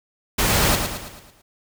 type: noise with echo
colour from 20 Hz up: pink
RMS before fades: -19 dBFS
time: 0.38-0.76 s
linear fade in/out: 10 ms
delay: 110 ms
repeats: 6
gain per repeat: -6 dB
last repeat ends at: 1.42 s
effects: none